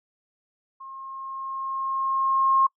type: tone with level ramp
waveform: sine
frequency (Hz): 1072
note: C6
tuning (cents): +42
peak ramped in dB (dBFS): -38 to -15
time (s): 0.8-2.67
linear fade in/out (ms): 10
effects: noise-tail reverb RT60 0.1 s tail -25 dB re dry